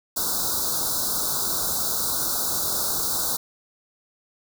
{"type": "band-stop noise", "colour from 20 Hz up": "white", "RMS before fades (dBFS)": -25, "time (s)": [0.16, 3.37], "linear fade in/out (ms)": 10, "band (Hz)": [1500, 3700], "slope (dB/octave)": 96, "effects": []}